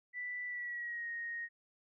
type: tone with pitch glide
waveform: sine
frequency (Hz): 1975.5 to 1867.9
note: B6 to A#6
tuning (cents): 0 to +3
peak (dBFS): -38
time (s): 0.13-1.49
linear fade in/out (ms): 50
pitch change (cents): -97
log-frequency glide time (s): 0.46-1.09
effects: none